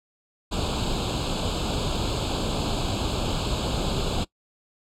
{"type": "noise with comb filter", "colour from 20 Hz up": "pink", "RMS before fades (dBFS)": -26, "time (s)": [0.51, 4.25], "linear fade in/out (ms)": 20, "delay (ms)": 0.26, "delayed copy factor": 1, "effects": ["noise-tail reverb RT60 0.1 s tail -21 dB re dry", "low-pass 6000 Hz 12 dB/octave"]}